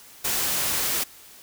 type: noise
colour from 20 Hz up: white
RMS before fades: -25 dBFS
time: 0.24-1.04 s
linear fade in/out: 10 ms
effects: white hiss -48 dBFS RMS until 1.42 s